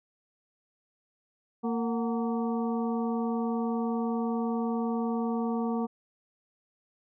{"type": "harmonic tone with a mistuned harmonic", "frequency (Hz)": 230, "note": "A#3", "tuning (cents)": -23, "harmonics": [1, 2, 3, 4, 5], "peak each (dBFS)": [-28, -34, -38, -40, -42], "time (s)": [1.63, 5.87], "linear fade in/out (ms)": 20, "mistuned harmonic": 3, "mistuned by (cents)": 110, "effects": []}